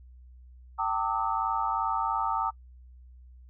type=tone cluster; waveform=sine; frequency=777 / 899 / 1182 / 1285 Hz; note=G5 / A5 / D6 / E6; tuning=-16 / +37 / +11 / -45 cents; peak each=-33 / -29 / -32 / -32 dBFS; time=0.78-2.51 s; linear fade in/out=20 ms; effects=noise-tail reverb RT60 0.1 s tail -26 dB re dry + added 62 Hz sine -48 dBFS peak until 3.49 s